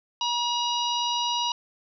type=harmonic tone with a mistuned harmonic; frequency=958 Hz; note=A#5; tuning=47 cents sharp; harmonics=1 / 3 / 4 / 5 / 6; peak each=-27 / -29 / -31 / -36 / -36 dBFS; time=0.21-1.52 s; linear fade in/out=2 ms; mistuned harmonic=5; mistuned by=+29 cents; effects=none